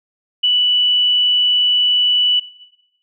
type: tone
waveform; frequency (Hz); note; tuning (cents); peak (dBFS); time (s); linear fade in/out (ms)
sine; 2963; F#7; +2; -11; 0.43-2.4; 10
effects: noise-tail reverb RT60 1.0 s tail -18 dB re dry